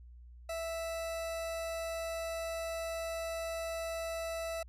40% pulse tone, 659 Hz, E5, 1 cent flat, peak -35 dBFS, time 0.49-4.63 s, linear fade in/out 5 ms, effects added 60 Hz sine -50 dBFS peak until 4.68 s + resampled to 32000 Hz

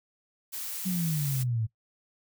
blue noise, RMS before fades -36 dBFS, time 0.52-1.44 s, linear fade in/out 20 ms
sine exponential sweep, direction down, 190 to 107.2 Hz, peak -26 dBFS, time 0.85-1.67 s, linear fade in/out 20 ms
effects noise-tail reverb RT60 0.1 s tail -18 dB re dry

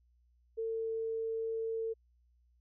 sine tone, 449.6 Hz, A4, 37 cents sharp, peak -33 dBFS, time 0.57-1.94 s, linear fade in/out 20 ms, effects added 60 Hz sine -66 dBFS peak until 2.6 s

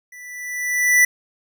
square tone with level ramp, 1975.5 Hz, B6, in tune, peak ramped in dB -39 to -10 dBFS, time 0.12-1.05 s, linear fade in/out 5 ms, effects none

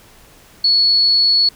sine tone, 4394 Hz, C#8, 16 cents flat, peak -10 dBFS, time 0.64-1.49 s, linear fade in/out 5 ms, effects pink hiss -46 dBFS RMS until 1.55 s

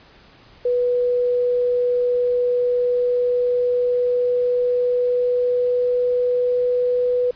sine tone with pitch glide, 490.9 to 494 Hz, B4 to B4, -10 to 0 cents, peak -16 dBFS, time 0.65-7.31 s, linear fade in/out 5 ms, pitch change +10 cents, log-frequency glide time 2.8-7.07 s, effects pink hiss -49 dBFS RMS until 7.35 s + resampled to 11025 Hz

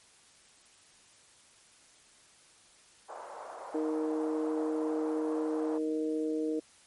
white band-pass noise, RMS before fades -44 dBFS, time 3.08-5.79 s, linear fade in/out 20 ms, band 510 to 1000 Hz, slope 24 dB/octave
harmonic tone, 155.8 Hz, D#3, 3 cents sharp, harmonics 2 / 3 / 4, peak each -31 / -33 / -45 dBFS, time 3.74-6.6 s, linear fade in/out 10 ms
effects white hiss -60 dBFS RMS until 6.86 s + MP3 48 kbps

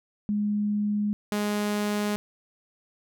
sine / sawtooth tone pair in turn, 207.7 / 207.7 Hz, G#3 / G#3, 0 / 0 cents, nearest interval unison, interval 0 cents, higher neither, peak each -23 / -21 dBFS, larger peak second, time 0.29-1.13 / 1.32-2.16 s, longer neither, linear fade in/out 0 ms, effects none

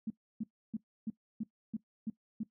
sine tone bursts, 220 Hz, A3, in tune, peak -33 dBFS, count 8, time 0.07-2.434 s, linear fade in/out 5 ms, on 33 ms, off 300 ms, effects noise-tail reverb RT60 0.1 s tail -18 dB re dry

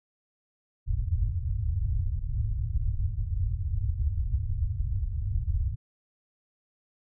white low-pass noise, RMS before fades -28 dBFS, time 0.86-5.76 s, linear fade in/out 20 ms, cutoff 110 Hz, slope 48 dB/octave, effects none

